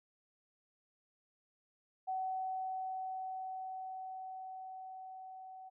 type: tone with level ramp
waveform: sine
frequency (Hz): 754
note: F#5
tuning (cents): +32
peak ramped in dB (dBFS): -34 to -48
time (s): 2.07-5.7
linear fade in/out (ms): 20
effects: none